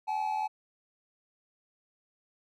triangle tone pair together, 773.3 / 856 Hz, G5 / A5, -24 / -48 cents, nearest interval major second, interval 176 cents, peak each -33 / -28 dBFS, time 0.07-0.48 s, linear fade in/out 20 ms, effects none

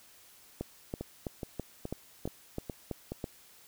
two click trains, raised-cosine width 2 ms, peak -23 / -21 dBFS, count 6 / 9, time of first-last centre 1.01-3.12 / 0.61-3.242 s, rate 2.37 / 3.04 Hz, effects white hiss -58 dBFS RMS until 3.67 s

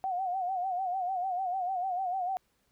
sine tone with vibrato, 740 Hz, F#5, in tune, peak -29 dBFS, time 0.04-2.37 s, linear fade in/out 0 ms, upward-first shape sine, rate 6.7 Hz, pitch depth 86 cents each way, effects pink hiss -73 dBFS RMS until 2.71 s

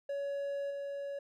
triangle tone with level steps, 562 Hz, C#5, 24 cents sharp, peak -32 / -35 dBFS, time 0.09-1.19 s, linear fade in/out 5 ms, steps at 0.7 s, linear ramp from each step 10 ms, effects none

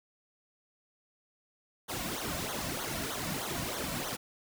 pink noise with flanger, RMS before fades -36 dBFS, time 1.88-4.17 s, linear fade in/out 20 ms, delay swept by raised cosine 0.39 to 2.49 ms, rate 3.2 Hz, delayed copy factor -0.85, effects none

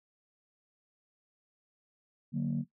sine chord, D augmented, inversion none, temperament equal, 146.83 / 185 / 233.1 Hz, D3 / F#3 / A#3, 0 / 0 / 0 cents, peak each -32 / -35 / -32 dBFS, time 2.32-2.65 s, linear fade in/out 50 ms, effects noise-tail reverb RT60 0.1 s tail -17 dB re dry + tanh soft clip ceiling -23 dBFS

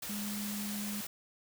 sine tone in noise, 206.4 Hz, G#3, 10 cents flat, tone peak -37 dBFS, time 0.09-1.01 s, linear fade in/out 5 ms, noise white, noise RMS -41 dBFS, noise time 0.02-1.07 s, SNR +1 dB, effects none

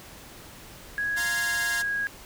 sine tone with pitch glide, 1661.2 to 1645.9 Hz, G#6 to G#6, 0 to -16 cents, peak -25 dBFS, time 0.98-2.07 s, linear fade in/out 0 ms, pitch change -16 cents, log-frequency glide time 1.29-1.82 s
5% pulse chord, F suspended fourth, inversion none, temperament equal with one note detuned, 694.8 / 932.3 / 1046.5 Hz, F5 / Bb5 / C6, -9 / 0 / 0 cents, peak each -23 dBFS, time 1.16-1.83 s, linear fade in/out 20 ms
effects pink hiss -46 dBFS RMS until 2.25 s

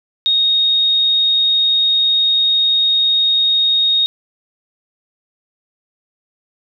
sine tone, 3729 Hz, A#7, in tune, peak -11 dBFS, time 0.26-4.06 s, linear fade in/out 0 ms, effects none

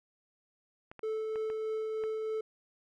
clicks, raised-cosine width 0.5 ms, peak -31 dBFS, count 5, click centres 0.915 / 0.993 / 1.358 / 1.501 / 2.038 s
triangle tone with tremolo, 437.6 Hz, A4, 9 cents flat, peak -29 dBFS, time 1.03-2.41 s, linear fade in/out 5 ms, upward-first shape triangle, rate 3.2 Hz, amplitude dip 25%
effects none

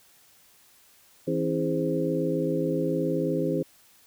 sine tone cluster, 162.8 / 266.3 / 325.3 / 412.8 / 520 Hz, E3 / C4 / E4 / G#4 / C5, -21 / +31 / -23 / -10 / -11 cents, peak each -30 dBFS, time 1.27-3.63 s, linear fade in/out 10 ms, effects white hiss -58 dBFS RMS until 4.06 s

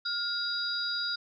sine tone cluster, 1415 / 3831 / 4841 Hz, F6 / A#7 / D#8, +22 / +47 / -48 cents, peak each -34 / -36 / -32 dBFS, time 0.05-1.16 s, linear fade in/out 10 ms, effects none

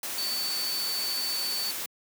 sine tone in noise, 4507 Hz, C#8, 28 cents sharp, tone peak -29 dBFS, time 0.18-1.71 s, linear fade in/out 2 ms, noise white, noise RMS -34 dBFS, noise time 0.03-1.86 s, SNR +2 dB, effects high-pass 200 Hz 12 dB/octave

